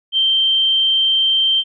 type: tone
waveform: sine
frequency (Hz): 3136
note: G7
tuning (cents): 0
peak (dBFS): -12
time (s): 0.12-1.64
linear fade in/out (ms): 50
effects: none